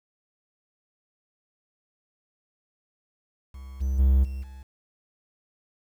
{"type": "tone with level steps", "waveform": "triangle", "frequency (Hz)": 66.4, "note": "C2", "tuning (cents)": 26, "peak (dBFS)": [-36, -21, -14, -28, -38], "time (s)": [3.54, 4.63], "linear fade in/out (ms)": 5, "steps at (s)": [3.8, 3.98, 4.23, 4.42], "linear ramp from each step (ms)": 20, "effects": ["9-bit"]}